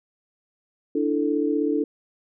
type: chord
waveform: sine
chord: D suspended second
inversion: none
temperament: equal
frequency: 293.7 / 329.6 / 440 Hz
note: D4 / E4 / A4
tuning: 0 / 0 / 0 cents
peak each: -23 / -26 / -25 dBFS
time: 0.95-1.84 s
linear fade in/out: 5 ms
effects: none